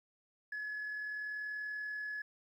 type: tone with amplitude modulation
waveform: sine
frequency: 1700 Hz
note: G#6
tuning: 40 cents sharp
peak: -35 dBFS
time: 0.52-2.22 s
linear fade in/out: 5 ms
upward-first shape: sine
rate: 40.4 Hz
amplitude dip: 30%
effects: tanh soft clip ceiling -35 dBFS + 12-bit